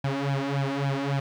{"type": "tone with flanger", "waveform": "sawtooth", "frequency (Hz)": 138.59, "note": "C#3", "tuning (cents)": 0, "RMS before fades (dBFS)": -27, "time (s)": [0.04, 1.2], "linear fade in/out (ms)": 5, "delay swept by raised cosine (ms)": [1.2, 3.5], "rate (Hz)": 3.6, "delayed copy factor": 0.9, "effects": ["low-pass 4000 Hz 12 dB/octave", "10-bit"]}